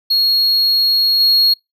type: tone with level steps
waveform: triangle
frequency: 4302 Hz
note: C8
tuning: 47 cents sharp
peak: -10 / -8 dBFS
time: 0.1-1.54 s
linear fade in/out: 10 ms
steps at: 1.2 s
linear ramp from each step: 5 ms
effects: noise-tail reverb RT60 0.2 s tail -26 dB re dry